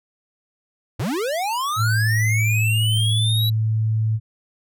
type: linear sweep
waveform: square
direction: up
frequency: 83.4 to 3951 Hz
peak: -22 dBFS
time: 0.99-3.5 s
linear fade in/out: 10 ms
type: tone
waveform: sine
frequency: 110 Hz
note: A2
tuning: in tune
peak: -17 dBFS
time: 1.76-4.2 s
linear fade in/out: 50 ms
effects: none